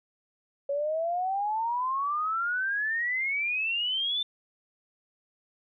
sine exponential sweep, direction up, 554.4 to 3576 Hz, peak -26 dBFS, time 0.69-4.23 s, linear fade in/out 5 ms, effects none

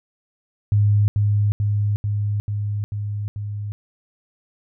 sine tone with echo, 103.4 Hz, G#2, 7 cents flat, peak -13 dBFS, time 0.72-1.08 s, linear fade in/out 0 ms, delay 440 ms, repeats 6, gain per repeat -2 dB, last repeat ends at 3.72 s, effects none

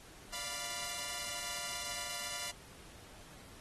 5% pulse chord, B diminished, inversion first, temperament equal, 587.3 / 698.5 / 987.8 Hz, D5 / F5 / B5, 0 / 0 / 0 cents, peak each -35 / -32 / -31 dBFS, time 0.32-2.52 s, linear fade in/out 20 ms, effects pink hiss -56 dBFS RMS until 3.6 s + AAC 32 kbps

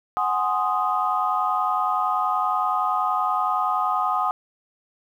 sine chord, Ab dominant seventh, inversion third, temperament equal, 740 / 830.6 / 1046.5 / 1244.5 Hz, Gb5 / Ab5 / C6 / Eb6, 0 / 0 / 0 / 0 cents, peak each -25 / -27 / -27 / -23 dBFS, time 0.17-4.31 s, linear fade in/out 0 ms, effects tanh soft clip ceiling -9 dBFS + 9-bit

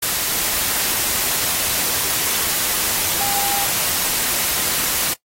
sine tone in noise, 800 Hz, G5, 35 cents sharp, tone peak -26 dBFS, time 3.2-3.66 s, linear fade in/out 10 ms, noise white, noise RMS -20 dBFS, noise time 0.02-5.14 s, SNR -9 dB, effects noise-tail reverb RT60 0.1 s tail -19 dB re dry + AAC 48 kbps

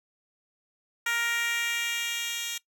10% pulse tone with high-pass filter sweep, 468.4 Hz, A#4, 8 cents sharp, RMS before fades -30 dBFS, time 1.06-2.58 s, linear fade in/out 5 ms, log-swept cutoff 1500 to 3800 Hz, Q 1.5, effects noise-tail reverb RT60 0.1 s tail -20 dB re dry

